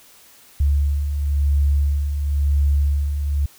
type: beating tone pair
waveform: sine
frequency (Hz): 70.7 / 71.67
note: C#2 / D2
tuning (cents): +35 / -42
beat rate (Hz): 0.97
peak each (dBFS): -25 / -16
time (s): 0.6-3.46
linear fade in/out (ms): 5
effects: white hiss -49 dBFS RMS until 3.58 s